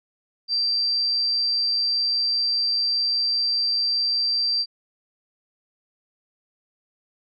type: tone with amplitude modulation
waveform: sine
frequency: 4699 Hz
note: D8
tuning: in tune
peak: -18 dBFS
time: 0.48-4.66 s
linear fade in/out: 50 ms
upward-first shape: sine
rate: 125 Hz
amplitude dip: 25%
effects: MP3 64 kbps